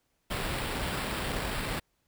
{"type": "noise with sample-and-hold", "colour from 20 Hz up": "pink", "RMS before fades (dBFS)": -33, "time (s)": [0.3, 1.8], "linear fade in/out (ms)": 10, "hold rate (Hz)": 6300, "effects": ["pink hiss -75 dBFS RMS until 2.07 s"]}